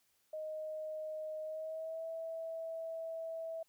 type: tone with pitch glide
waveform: sine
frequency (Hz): 622.3 to 653.2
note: D#5 to E5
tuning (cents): 0 to -16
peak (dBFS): -39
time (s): 0.33-3.63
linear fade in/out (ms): 5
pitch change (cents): +84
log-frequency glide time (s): 1.42-2.05
effects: white hiss -75 dBFS RMS until 3.68 s